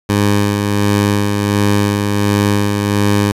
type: tone with tremolo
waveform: 15% pulse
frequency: 102.2 Hz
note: G#2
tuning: 27 cents flat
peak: -4 dBFS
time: 0.09-3.32 s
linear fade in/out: 5 ms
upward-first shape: sine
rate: 1.4 Hz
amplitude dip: 35%
effects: resampled to 32000 Hz + 7-bit